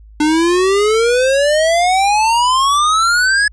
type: exponential sweep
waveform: square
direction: up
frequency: 297.2 to 1704 Hz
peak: -11 dBFS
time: 0.2-3.48 s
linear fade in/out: 5 ms
effects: added 53 Hz sine -37 dBFS peak until 3.52 s + resampled to 22050 Hz